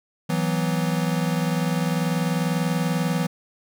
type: chord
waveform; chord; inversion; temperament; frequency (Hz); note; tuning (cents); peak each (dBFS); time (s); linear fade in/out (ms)
square; E suspended second; none; equal; 164.81 / 185 / 246.9; E3 / F#3 / B3; 0 / 0 / 0; -24 / -27 / -30; 0.29-3.27; 10
effects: none